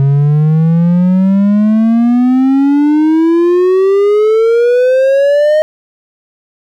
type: exponential sweep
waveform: triangle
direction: up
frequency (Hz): 136.1 to 622.3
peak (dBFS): -4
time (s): 0-5.62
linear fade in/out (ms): 0
effects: none